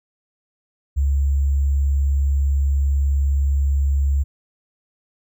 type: tone with sample-and-hold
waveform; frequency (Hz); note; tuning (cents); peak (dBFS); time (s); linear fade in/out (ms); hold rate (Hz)
sine; 69.6; C#2; +8; -15; 0.96-4.24; 20; 7350
effects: none